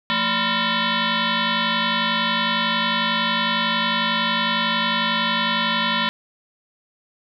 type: tone with frequency modulation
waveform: sine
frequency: 1033 Hz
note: C6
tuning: 22 cents flat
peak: -18 dBFS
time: 0.1-6.09 s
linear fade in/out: 0 ms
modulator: 403 Hz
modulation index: 7
effects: none